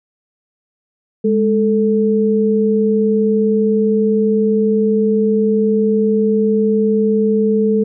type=tone pair together; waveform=sine; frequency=207.7 / 440.1 Hz; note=G#3 / A4; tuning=0 / 0 cents; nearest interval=octave + minor second; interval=1300 cents; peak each=-14 dBFS; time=1.24-7.84 s; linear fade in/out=10 ms; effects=none